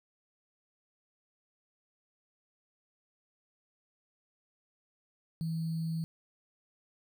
sine tone with sample-and-hold, 162.8 Hz, E3, 21 cents flat, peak -31 dBFS, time 5.41-6.04 s, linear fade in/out 0 ms, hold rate 4410 Hz, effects none

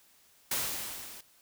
white noise with level ramp, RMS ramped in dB -30 to -48 dBFS, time 0.51-1.21 s, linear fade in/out 5 ms, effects white hiss -63 dBFS RMS until 1.41 s

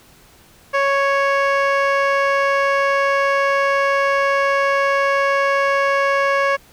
15% pulse tone with low-pass filter, 554.4 Hz, C#5, in tune, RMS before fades -17 dBFS, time 0.73-6.57 s, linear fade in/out 20 ms, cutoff 2900 Hz, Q 0.65, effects pink hiss -49 dBFS RMS until 6.72 s

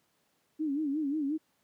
sine tone with vibrato, 293.7 Hz, D4, in tune, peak -28 dBFS, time 0.59-1.38 s, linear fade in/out 20 ms, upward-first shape sine, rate 5.6 Hz, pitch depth 130 cents each way, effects pink hiss -73 dBFS RMS until 1.63 s + high-pass 150 Hz 12 dB/octave

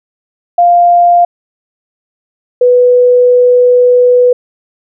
sine tone pair in turn, 698.5 / 493.9 Hz, F5 / B4, 0 / 0 cents, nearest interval tritone, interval 600 cents, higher first, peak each -3 dBFS, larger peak neither, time 0.58-1.25 / 2.61-4.33 s, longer second, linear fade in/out 5 ms, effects none

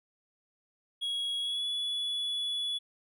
triangle tone with pitch glide, 3322 to 3411 Hz, G#7 to G#7, 0 to +46 cents, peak -29 dBFS, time 1.01-2.79 s, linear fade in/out 20 ms, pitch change +46 cents, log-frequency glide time 1.4-1.66 s, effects none

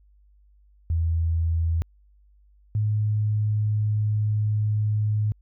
sine tone pair in turn, 82.41 / 106.23 Hz, E2 / G#2, 0 / +40 cents, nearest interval major third, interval 440 cents, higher second, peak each -20 dBFS, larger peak neither, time 0.9-1.82 / 2.75-5.32 s, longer second, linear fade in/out 0 ms, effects added 50 Hz sine -54 dBFS peak until 5.41 s

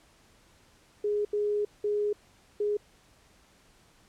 sine tone bursts at uneven times, 415.3 Hz, G#4, in tune, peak -25 dBFS, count 4, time 1.04-1.25 / 1.33-1.65 / 1.84-2.13 / 2.6-2.77 s, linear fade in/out 5 ms, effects pink hiss -61 dBFS RMS until 4.08 s + low-pass 10000 Hz 12 dB/octave

